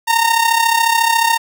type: tone with amplitude modulation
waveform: sawtooth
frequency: 919 Hz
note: A#5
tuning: 25 cents flat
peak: -5 dBFS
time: 0.07-1.38 s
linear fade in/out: 20 ms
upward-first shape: sine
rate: 34.1 Hz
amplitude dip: 65%
effects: none